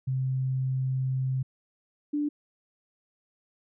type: tone pair in turn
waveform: sine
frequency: 131 / 294.1 Hz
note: C3 / D4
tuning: +2 / +3 cents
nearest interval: octave + major second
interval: 1401 cents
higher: second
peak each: -25 dBFS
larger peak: neither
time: 0.07-1.43 / 2.13-2.29 s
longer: first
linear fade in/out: 10 ms
effects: none